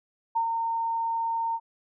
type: tone with ADSR envelope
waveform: sine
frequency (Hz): 915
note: A#5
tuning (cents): -32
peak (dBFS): -21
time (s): 0.35-1.6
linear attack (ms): 15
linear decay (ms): 88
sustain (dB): -4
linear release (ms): 55
effects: none